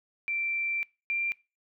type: tone pair in turn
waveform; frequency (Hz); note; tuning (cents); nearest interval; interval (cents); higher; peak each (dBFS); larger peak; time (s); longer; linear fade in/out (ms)
sine; 2349 / 2371; D7 / D7; 0 / +16; unison; 16; second; -28 / -26; second; 0.28-0.83 / 1.1-1.32; first; 0
effects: noise-tail reverb RT60 0.3 s tail -24 dB re dry